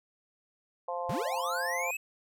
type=harmonic tone; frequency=174.61 Hz; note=F3; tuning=in tune; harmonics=3 / 4 / 5 / 6; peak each=-36 / -37 / -38 / -39 dBFS; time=0.88-1.91 s; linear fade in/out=5 ms
type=linear sweep; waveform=square; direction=up; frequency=89.4 to 2637 Hz; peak=-33 dBFS; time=1.09-1.97 s; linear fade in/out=5 ms
effects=none